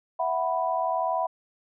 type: chord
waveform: sine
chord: E suspended second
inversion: none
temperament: equal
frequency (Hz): 659.3 / 740 / 987.8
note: E5 / F#5 / B5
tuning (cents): 0 / 0 / 0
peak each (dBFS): -28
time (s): 0.19-1.27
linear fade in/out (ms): 10
effects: none